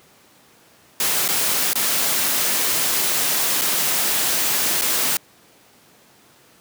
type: noise with dropouts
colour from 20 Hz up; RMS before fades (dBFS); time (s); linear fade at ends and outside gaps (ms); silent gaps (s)
white; -20; 1-5.17; 2; 1.28-1.287 / 1.733-1.755 / 3.613-3.617 / 4.813-4.819
effects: pink hiss -52 dBFS RMS until 6.6 s + high-pass 150 Hz 12 dB/octave